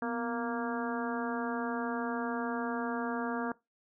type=harmonic tone with a mistuned harmonic; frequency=233.1 Hz; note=A#3; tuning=in tune; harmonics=1 / 2 / 3 / 4 / 5 / 6 / 7; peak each=-35 / -38 / -40 / -41 / -42 / -43 / -43 dBFS; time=0.02-3.52 s; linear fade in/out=2 ms; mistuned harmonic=1; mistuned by=+91 cents; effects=noise-tail reverb RT60 0.2 s tail -20 dB re dry